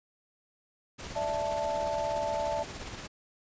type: noise with tremolo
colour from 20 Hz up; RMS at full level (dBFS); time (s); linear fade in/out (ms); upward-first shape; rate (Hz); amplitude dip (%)
pink; -40; 0.98-3.08; 20; sine; 17; 35
type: chord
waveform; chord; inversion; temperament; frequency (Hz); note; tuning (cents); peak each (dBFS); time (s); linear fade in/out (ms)
sine; D suspended second; none; equal; 587.3 / 659.3 / 880; D5 / E5 / A5; 0 / 0 / 0; -33; 1.15-2.64; 20
effects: resampled to 16000 Hz